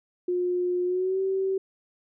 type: tone with pitch glide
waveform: sine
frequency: 357.9 to 383.6 Hz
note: F4 to G4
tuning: +42 to -37 cents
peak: -23 dBFS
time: 0.28-1.58 s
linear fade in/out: 5 ms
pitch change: +121 cents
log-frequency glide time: 0.85-1.2 s
effects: none